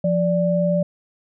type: tone pair together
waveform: sine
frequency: 174.5 / 586.1 Hz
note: F3 / D5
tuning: -1 / -4 cents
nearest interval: octave + major sixth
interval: 2097 cents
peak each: -19 dBFS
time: 0.04-0.83 s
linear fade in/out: 5 ms
effects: none